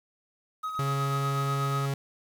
triangle tone with tremolo, 1265 Hz, D#6, 28 cents sharp, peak -27 dBFS, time 0.63-1.86 s, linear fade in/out 10 ms, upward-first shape sine, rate 8.2 Hz, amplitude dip 45%
45% pulse tone, 138.2 Hz, C#3, 5 cents flat, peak -27 dBFS, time 0.79-1.94 s, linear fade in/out 2 ms
effects 9-bit

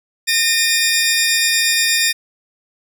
15% pulse tone pair together, 1829.4 / 2442 Hz, A#6 / D#7, -33 / -33 cents, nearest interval perfect fourth, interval 500 cents, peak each -10 dBFS, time 0.27-2.13 s, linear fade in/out 20 ms, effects none

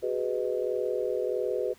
sine chord, G# minor seventh, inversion third, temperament just, 373.8 / 415.3 / 498.4 / 623 Hz, F#4 / G#4 / B4 / D#5, +18 / 0 / +16 / +2 cents, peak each -32 / -32 / -30 / -36 dBFS, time 0.02-1.74 s, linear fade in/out 20 ms, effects pink hiss -58 dBFS RMS until 1.78 s

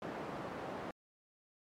white band-pass noise, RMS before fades -43 dBFS, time 0.02-0.91 s, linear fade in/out 2 ms, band 120 to 840 Hz, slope 12 dB/octave, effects MP3 96 kbps

